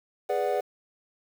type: chord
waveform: triangle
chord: G# half-diminished seventh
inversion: none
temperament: equal with one note detuned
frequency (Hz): 412.7 / 493.9 / 587.3 / 740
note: G#4 / B4 / D5 / F#5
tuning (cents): -11 / 0 / 0 / 0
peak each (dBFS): -28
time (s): 0.29-0.61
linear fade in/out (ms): 10
effects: 8-bit